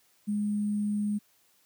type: tone with sample-and-hold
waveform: sine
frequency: 207.7 Hz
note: G#3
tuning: in tune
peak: -26 dBFS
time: 0.27-1.19 s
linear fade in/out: 20 ms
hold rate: 8820 Hz
effects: white hiss -66 dBFS RMS until 1.65 s + high-pass 80 Hz 12 dB/octave